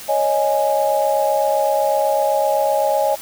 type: chord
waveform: sine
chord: C# suspended second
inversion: none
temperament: equal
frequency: 554.4 / 622.3 / 830.6 Hz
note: C#5 / D#5 / G#5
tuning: 0 / 0 / 0 cents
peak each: -19 dBFS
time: 0.08-3.16 s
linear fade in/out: 20 ms
effects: white hiss -35 dBFS RMS until 3.21 s